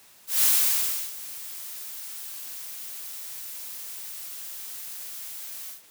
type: noise with ADSR envelope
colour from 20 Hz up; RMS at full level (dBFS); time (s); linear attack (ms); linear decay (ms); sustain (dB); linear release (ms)
blue; -19; 0.27-5.82; 160; 680; -19; 130
effects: white hiss -54 dBFS RMS until 5.9 s + high-pass 80 Hz 12 dB/octave